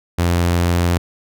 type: tone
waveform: sawtooth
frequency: 86.8 Hz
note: F2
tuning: 10 cents flat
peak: -10 dBFS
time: 0.18-0.98 s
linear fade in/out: 10 ms
effects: none